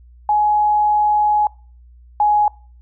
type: tone pair in turn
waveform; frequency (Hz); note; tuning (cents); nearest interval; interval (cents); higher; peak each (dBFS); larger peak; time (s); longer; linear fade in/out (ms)
sine; 840 / 836.2; G#5 / G#5; +19 / +12; unison; 7; first; -12 / -11; second; 0.29-1.47 / 2.2-2.48; first; 2
effects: noise-tail reverb RT60 0.4 s tail -24 dB re dry + added 60 Hz sine -42 dBFS peak until 2.81 s